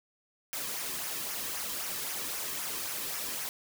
white noise with flanger, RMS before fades -36 dBFS, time 0.53-3.49 s, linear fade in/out 0 ms, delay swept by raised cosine 0.24 to 1.44 ms, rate 3.8 Hz, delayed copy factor -0.5, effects none

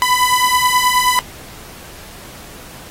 sawtooth beating tone pair, 994 / 1003.4 Hz, B5 / B5, +11 / +27 cents, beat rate 9.4 Hz, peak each -11 dBFS, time 0.02-1.19 s, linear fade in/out 0 ms, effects pink hiss -37 dBFS RMS until 2.9 s + AAC 48 kbps

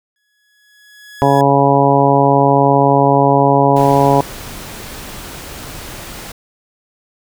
sawtooth tone with exponential growth, 1683 Hz, G#6, 23 cents sharp, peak -22 dBFS, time 0.16-1.41 s, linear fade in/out 1 ms, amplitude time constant 270 ms
harmonic tone, 139.4 Hz, C#3, 10 cents sharp, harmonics 1 / 2 / 3 / 4 / 5 / 6 / 7, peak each -16 / -16 / -16 / -16 / -16 / -16 / -16 dBFS, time 1.22-4.21 s, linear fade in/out 0 ms
pink noise, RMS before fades -30 dBFS, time 3.76-6.32 s, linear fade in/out 5 ms
effects none

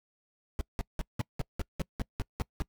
brown noise bursts, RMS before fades -30 dBFS, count 11, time 0.59-2.621 s, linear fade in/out 0 ms, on 21 ms, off 180 ms, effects noise-tail reverb RT60 0.1 s tail -25 dB re dry

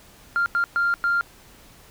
sine tone bursts at uneven times, 1394 Hz, F6, 4 cents flat, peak -17 dBFS, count 4, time 0.36-0.46 / 0.55-0.64 / 0.76-0.94 / 1.04-1.21 s, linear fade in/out 0 ms, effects tanh soft clip ceiling -15 dBFS + pink hiss -50 dBFS RMS until 1.9 s

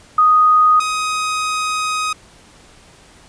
sine / sawtooth tone pair in turn, 1244.5 / 1255.3 Hz, D#6 / D#6, 0 / +15 cents, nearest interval unison, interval 15 cents, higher second, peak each -8 / -14 dBFS, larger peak first, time 0.18-0.8 / 0.8-2.13 s, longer second, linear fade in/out 5 ms, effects pink hiss -46 dBFS RMS until 3.28 s + resampled to 22050 Hz

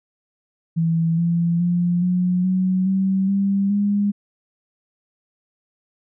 sine tone with pitch steps, 164.81 / 169.84 / 175.01 / 180.35 / 185.85 / 191.52 / 197.36 / 203.4 Hz, E3 / F3 / F3 / F#3 / F#3 / G3 / G3 / G#3, 0 / -48 / +4 / -44 / +8 / -40 / +12 / -36 cents, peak -16 dBFS, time 0.76-4.12 s, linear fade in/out 20 ms, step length 420 ms, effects none

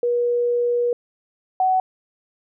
sine tone pair in turn, 481.4 / 749.4 Hz, B4 / F#5, -44 / +22 cents, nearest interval minor sixth, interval 766 cents, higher second, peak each -17 / -15 dBFS, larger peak second, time 0.03-0.93 / 1.6-1.8 s, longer first, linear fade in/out 2 ms, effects none

